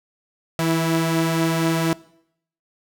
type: tone pair together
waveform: sawtooth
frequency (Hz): 162.72 / 329.6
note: E3 / E4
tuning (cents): -22 / 0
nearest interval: octave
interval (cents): 1222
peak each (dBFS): -17 / -18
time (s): 0.59-1.93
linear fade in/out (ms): 0
effects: noise-tail reverb RT60 0.7 s tail -21 dB re dry